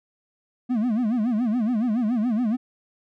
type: tone with vibrato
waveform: triangle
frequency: 230 Hz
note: A#3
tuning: 23 cents flat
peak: -18 dBFS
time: 0.69-2.57 s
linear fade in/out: 20 ms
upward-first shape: sine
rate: 7.1 Hz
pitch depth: 180 cents each way
effects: none